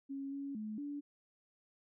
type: tone with pitch steps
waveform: sine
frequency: 274.7 / 278.8 / 214.6 / 288.2 Hz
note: C#4 / C#4 / A3 / D4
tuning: -16 / +10 / -43 / -33 cents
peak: -39 dBFS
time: 0.09-1.01 s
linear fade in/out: 20 ms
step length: 230 ms
effects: none